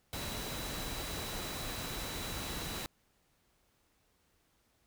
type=tone in noise; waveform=sine; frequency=3935 Hz; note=B7; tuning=7 cents flat; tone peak=-47 dBFS; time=0.13-2.86 s; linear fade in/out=0 ms; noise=pink; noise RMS=-40 dBFS; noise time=0.13-2.86 s; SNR=-10 dB; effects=pink hiss -73 dBFS RMS until 4.86 s